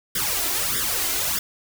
white noise with flanger, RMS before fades -24 dBFS, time 0.15-1.39 s, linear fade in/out 5 ms, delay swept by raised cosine 0.57 to 2.97 ms, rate 1.6 Hz, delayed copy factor +0.9, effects none

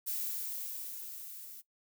violet noise with level ramp, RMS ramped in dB -35 to -49 dBFS, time 0.06-1.62 s, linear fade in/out 20 ms, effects noise-tail reverb RT60 0.1 s tail -17 dB re dry

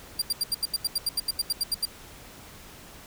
sawtooth tone bursts, 4748 Hz, D8, 18 cents sharp, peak -20 dBFS, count 16, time 0.19-1.854 s, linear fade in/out 5 ms, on 29 ms, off 80 ms, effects pink hiss -47 dBFS RMS until 3.06 s

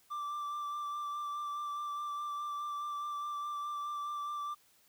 triangle tone with vibrato, 1174.7 Hz, D6, in tune, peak -34 dBFS, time 0.1-4.55 s, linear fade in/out 20 ms, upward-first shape sine, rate 4.8 Hz, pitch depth 17 cents each way, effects white hiss -67 dBFS RMS until 4.88 s

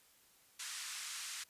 white band-pass noise, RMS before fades -45 dBFS, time 0.59-1.44 s, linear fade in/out 10 ms, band 1200 to 9000 Hz, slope 24 dB/octave, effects white hiss -67 dBFS RMS until 1.49 s + resampled to 32000 Hz

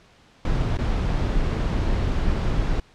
brown noise with dropouts, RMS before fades -22 dBFS, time 0.45-2.8 s, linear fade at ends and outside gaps 2 ms, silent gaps 0.772-0.787 s, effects pink hiss -54 dBFS RMS until 2.94 s + low-pass 5000 Hz 12 dB/octave

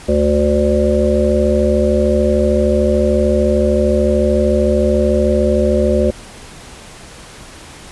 harmonic tone, 73.42 Hz, D2, in tune, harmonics 1 / 3 / 5 / 7 / 8, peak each -17 / -17 / -17 / -17 / -17 dBFS, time 0.08-6.11 s, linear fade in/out 10 ms, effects pink hiss -36 dBFS RMS until 7.91 s + resampled to 24000 Hz

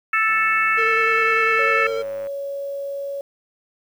harmonic tone, 440 Hz, A4, in tune, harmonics 3 / 4 / 5 / 6, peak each -20 / -21 / -22 / -23 dBFS, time 0.13-1.87 s, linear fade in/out 5 ms
click train, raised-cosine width 0.5 ms, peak -27 dBFS, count 201, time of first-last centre 0.29-2.27 s, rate 101 Hz
square tone with vibrato, 452.7 Hz, A4, 49 cents sharp, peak -24 dBFS, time 0.77-2.03 s, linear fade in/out 20 ms, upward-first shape square, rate 10 Hz, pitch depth 16 cents each way
sine tone with pitch glide, 554.4 to 558.6 Hz, C#5 to C#5, 0 to +13 cents, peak -25 dBFS, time 1.59-3.21 s, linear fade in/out 2 ms, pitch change +13 cents, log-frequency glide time 1.88-2.32 s
effects low-pass 4000 Hz 12 dB/octave + 8-bit

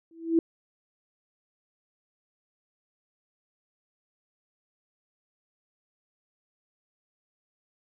sine tone with exponential growth, 329.6 Hz, E4, in tune, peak -15 dBFS, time 0.11-0.39 s, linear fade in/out 2 ms, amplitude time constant 60 ms, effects none

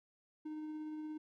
triangle tone with tremolo, 307.7 Hz, D#4, 19 cents flat, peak -38 dBFS, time 0.45-1.18 s, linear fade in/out 10 ms, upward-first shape triangle, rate 17 Hz, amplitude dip 25%, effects none

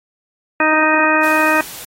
harmonic tone, 311.1 Hz, D#4, in tune, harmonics 1 / 2 / 3 / 4 / 5 / 6 / 8, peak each -19 / -19 / -19 / -19 / -19 / -19 / -19 dBFS, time 0.6-1.61 s, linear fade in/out 2 ms
white noise, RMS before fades -32 dBFS, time 1.23-1.85 s, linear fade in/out 5 ms
effects AAC 48 kbps

